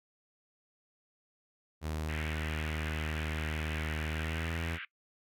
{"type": "tone with pitch glide", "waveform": "sawtooth", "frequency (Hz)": [77.78, 82.88], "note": ["D#2", "E2"], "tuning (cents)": [0, 10], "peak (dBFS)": -30, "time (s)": [1.81, 4.79], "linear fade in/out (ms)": 50, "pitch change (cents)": 110, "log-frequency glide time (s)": [4.09, 4.56]}
{"type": "band-pass noise", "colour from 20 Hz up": "pink", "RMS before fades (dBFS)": -43, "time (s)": [2.09, 4.85], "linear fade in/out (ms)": 2, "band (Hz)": [1400, 3000], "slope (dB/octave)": 48}
{"effects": ["noise-tail reverb RT60 0.1 s tail -21 dB re dry"]}